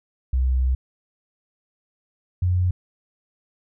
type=tone pair in turn; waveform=sine; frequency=64 / 90.31 Hz; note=C2 / F#2; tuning=-38 / -41 cents; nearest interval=tritone; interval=597 cents; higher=second; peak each=-17 dBFS; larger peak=neither; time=0.33-0.75 / 2.42-2.71 s; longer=first; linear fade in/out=5 ms; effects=none